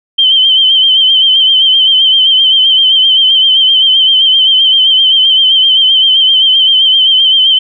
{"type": "tone with vibrato", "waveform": "sine", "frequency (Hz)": 3108, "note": "G7", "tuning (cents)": -16, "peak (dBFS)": -4, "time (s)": [0.18, 7.59], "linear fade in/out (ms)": 10, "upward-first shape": "sine", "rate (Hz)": 7.7, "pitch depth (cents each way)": 51, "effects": []}